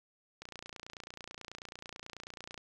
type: click train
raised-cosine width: 0.2 ms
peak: -27 dBFS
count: 64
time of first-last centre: 0.42-2.578 s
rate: 29.2 Hz
effects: none